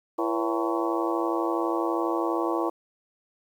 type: harmonic tone with a mistuned harmonic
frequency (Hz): 112.2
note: A2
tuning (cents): +34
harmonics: 3 / 4 / 5 / 6 / 7 / 8 / 9 / 10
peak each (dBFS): -27 / -32 / -34 / -34 / -35 / -34 / -35 / -33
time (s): 0.18-2.7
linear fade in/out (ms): 10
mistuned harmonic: 4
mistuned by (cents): +130
effects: 9-bit